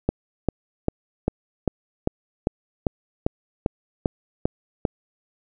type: click train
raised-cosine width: 2 ms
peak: -6 dBFS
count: 13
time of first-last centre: 0.09-4.852 s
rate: 2.52 Hz
effects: none